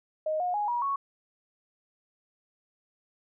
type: tone with pitch steps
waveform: sine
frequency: 622.3 / 719 / 830.7 / 959.7 / 1108.8 Hz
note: D#5 / F#5 / G#5 / B5 / C#6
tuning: 0 / -50 / 0 / -50 / 0 cents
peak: -26 dBFS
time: 0.26-0.96 s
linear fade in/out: 5 ms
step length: 140 ms
effects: none